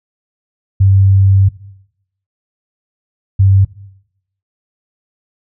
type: tone bursts at uneven times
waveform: sine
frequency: 97.1 Hz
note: G2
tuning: 16 cents flat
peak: -5 dBFS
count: 2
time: 0.8-1.49 / 3.39-3.65 s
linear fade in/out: 10 ms
effects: noise-tail reverb RT60 0.8 s tail -19 dB re dry